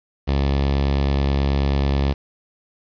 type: tone with notch filter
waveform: sawtooth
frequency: 69.3 Hz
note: C#2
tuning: in tune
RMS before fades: -19 dBFS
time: 0.27-2.14 s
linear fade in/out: 20 ms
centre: 1500 Hz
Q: 1.6
effects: resampled to 11025 Hz + 7-bit